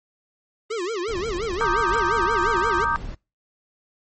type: tone with vibrato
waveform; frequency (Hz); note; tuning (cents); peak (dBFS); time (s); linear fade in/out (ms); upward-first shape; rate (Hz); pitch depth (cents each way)
square; 400.1; G4; +35; -25; 0.7-2.85; 10; sine; 5.7; 260
type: noise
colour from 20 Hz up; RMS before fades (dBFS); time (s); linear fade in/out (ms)
brown; -33; 1.08-3.15; 10
type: chord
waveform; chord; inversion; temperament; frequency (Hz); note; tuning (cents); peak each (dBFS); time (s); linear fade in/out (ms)
sine; Eb major seventh; second; equal; 932.3 / 1174.7 / 1244.5 / 1568; Bb5 / D6 / Eb6 / G6; 0 / 0 / 0 / 0; -25; 1.61-2.96; 0
type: noise with exponential decay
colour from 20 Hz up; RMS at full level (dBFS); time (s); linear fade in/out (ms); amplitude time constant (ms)
white; -32; 1.93-2.32; 1; 83
effects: noise-tail reverb RT60 0.3 s tail -26 dB re dry + MP3 32 kbps